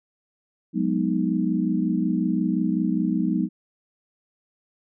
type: chord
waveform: sine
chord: G# minor seventh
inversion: third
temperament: equal with one note detuned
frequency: 182.24 / 207.7 / 246.9 / 311.1 Hz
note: F#3 / G#3 / B3 / D#4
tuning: -26 / 0 / 0 / 0 cents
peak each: -25 / -26 / -26 / -26 dBFS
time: 0.73-3.49 s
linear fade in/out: 50 ms
effects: none